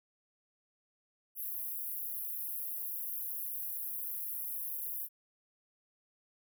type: high-pass noise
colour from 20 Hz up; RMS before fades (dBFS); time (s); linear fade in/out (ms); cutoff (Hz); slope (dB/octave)
pink; -39; 1.35-5.09; 50; 11000; 96
effects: none